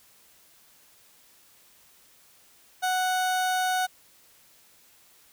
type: tone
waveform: 30% pulse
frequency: 740 Hz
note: F#5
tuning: in tune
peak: -21 dBFS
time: 2.82-3.87 s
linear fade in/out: 20 ms
effects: white hiss -58 dBFS RMS until 5.32 s